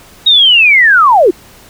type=linear sweep; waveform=sine; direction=down; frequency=3802 to 311.1 Hz; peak=-3 dBFS; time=0.26-1.31 s; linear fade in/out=10 ms; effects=pink hiss -39 dBFS RMS until 1.69 s